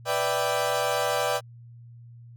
30% pulse chord, E minor seventh, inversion second, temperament equal, 493.9 / 587.3 / 659.3 / 784 Hz, B4 / D5 / E5 / G5, 0 / 0 / 0 / 0 cents, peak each -27 / -25 / -29 / -27 dBFS, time 0.05-1.41 s, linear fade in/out 50 ms, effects added 118 Hz sine -44 dBFS peak until 2.36 s

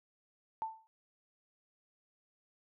sine tone with exponential decay, 887 Hz, A5, 14 cents sharp, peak -31 dBFS, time 0.62-0.87 s, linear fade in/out 0 ms, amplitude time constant 54 ms, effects none

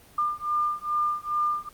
sine beating tone pair, 1200 / 1202.4 Hz, D6 / D6, +37 / +40 cents, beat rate 2.4 Hz, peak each -27 dBFS, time 0.18-1.69 s, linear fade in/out 5 ms, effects pink hiss -53 dBFS RMS until 1.73 s + Opus 24 kbps

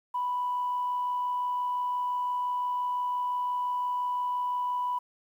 sine tone with amplitude modulation, 987.8 Hz, B5, in tune, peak -25 dBFS, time 0.14-4.99 s, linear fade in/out 10 ms, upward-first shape sine, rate 65.8 Hz, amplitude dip 25%, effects tanh soft clip ceiling -22 dBFS + 10-bit

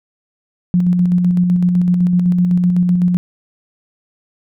sine tone with tremolo, 178.1 Hz, F3, 34 cents sharp, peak -9 dBFS, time 0.74-3.17 s, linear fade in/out 0 ms, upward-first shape square, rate 7.9 Hz, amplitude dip 30%, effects none

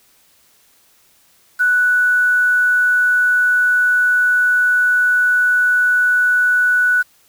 sine tone with quantisation, 1480 Hz, F#6, in tune, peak -11 dBFS, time 1.59-7.03 s, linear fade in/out 20 ms, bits 6, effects white hiss -54 dBFS RMS until 7.28 s

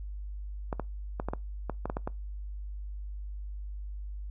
clicks, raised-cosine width 1 ms, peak -18 dBFS, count 10, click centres 0.728 / 0.797 / 1.199 / 1.286 / 1.335 / 1.697 / 1.856 / 1.899 / 1.969 / 2.075 s, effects noise-tail reverb RT60 0.2 s tail -23 dB re dry + added 50 Hz sine -36 dBFS peak until 4.3 s

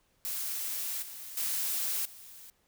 blue noise with level steps, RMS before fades -35 / -44 / -32 / -50 dBFS, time 0.25-2.5 s, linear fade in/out 0 ms, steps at 1.02 / 1.37 / 2.05 s, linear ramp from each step 5 ms, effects pink hiss -71 dBFS RMS until 2.67 s

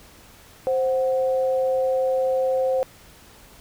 sine tone pair together, 524 / 741 Hz, C5 / F#5, +2 / +2 cents, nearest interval tritone, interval 600 cents, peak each -19 / -29 dBFS, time 0.67-2.83 s, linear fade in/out 0 ms, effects pink hiss -49 dBFS RMS until 3.6 s

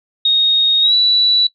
sine tone with pitch glide, 3729 to 3944 Hz, A#7 to B7, 0 to -3 cents, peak -9 dBFS, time 0.25-1.47 s, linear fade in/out 5 ms, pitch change +97 cents, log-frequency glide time 0.81-0.94 s, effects noise-tail reverb RT60 0.1 s tail -19 dB re dry

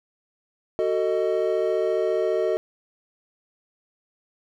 triangle chord, D# diminished, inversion first, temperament just, 373.4 / 448 / 622.3 Hz, F#4 / A4 / D#5, +16 / +31 / 0 cents, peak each -23 dBFS, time 0.79-2.57 s, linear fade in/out 0 ms, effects none

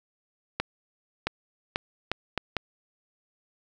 accelerating click train, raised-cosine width 0.3 ms, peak -10 dBFS, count 6, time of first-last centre 0.6-2.567 s, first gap 670 ms, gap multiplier 0.73, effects none

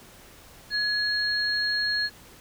sine tone pair together, 1686 / 4278 Hz, G#6 / C8, +26 / +38 cents, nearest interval octave + major third, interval 1612 cents, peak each -26 dBFS, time 0.7-2.1 s, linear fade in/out 50 ms, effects pink hiss -50 dBFS RMS until 2.4 s

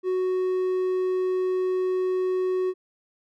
triangle tone, 370 Hz, F#4, in tune, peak -20 dBFS, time 0.03-2.74 s, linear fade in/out 50 ms, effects none

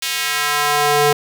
square tone with high-pass filter sweep, 146.83 Hz, D3, in tune, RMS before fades -17 dBFS, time 0.02-1.13 s, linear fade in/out 5 ms, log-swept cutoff 3000 to 400 Hz, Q 1.1, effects none

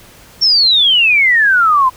sine exponential sweep, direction down, 5550 to 1000 Hz, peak -7 dBFS, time 0.41-1.9 s, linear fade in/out 20 ms, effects pink hiss -41 dBFS RMS until 1.96 s

